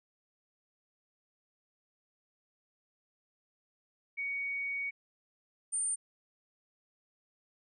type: tone pair in turn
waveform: sine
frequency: 2240 / 8960 Hz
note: C#7 / C#9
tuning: +18 / +18 cents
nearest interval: 2 octaves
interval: 2400 cents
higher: second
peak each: -33 / -30 dBFS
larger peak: second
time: 4.17-4.91 / 5.72-5.96 s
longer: first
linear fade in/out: 20 ms
effects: none